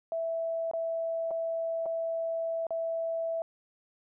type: tone with dropouts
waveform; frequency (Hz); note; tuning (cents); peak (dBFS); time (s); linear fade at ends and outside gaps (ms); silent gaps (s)
sine; 659; E5; -1; -29; 0.12-3.42; 1; 0.713-0.735 / 1.308-1.312 / 1.858-1.862 / 2.668-2.706
effects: none